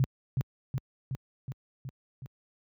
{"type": "tone with echo", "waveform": "sine", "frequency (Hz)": 131.3, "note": "C3", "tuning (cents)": 6, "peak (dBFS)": -21, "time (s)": [0, 0.04], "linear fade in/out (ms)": 0, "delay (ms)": 370, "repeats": 6, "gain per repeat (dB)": -3, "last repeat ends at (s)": 2.26, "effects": ["high-pass 60 Hz 12 dB/octave"]}